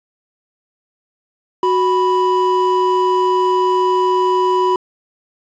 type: tone pair together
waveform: triangle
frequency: 369.8 / 987.2 Hz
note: F#4 / B5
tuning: -1 / -1 cents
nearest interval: octave + perfect fourth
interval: 1700 cents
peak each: -13 dBFS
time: 1.63-4.76 s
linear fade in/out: 2 ms
effects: resampled to 16000 Hz + 7-bit